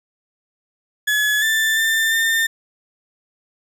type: tone with pitch steps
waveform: 35% pulse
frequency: 1704 / 1771 / 1789 / 1805 Hz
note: G#6 / A6 / A6 / A6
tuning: +44 / +11 / +28 / +44 cents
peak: -14 dBFS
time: 1.07-2.47 s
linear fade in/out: 10 ms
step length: 350 ms
effects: none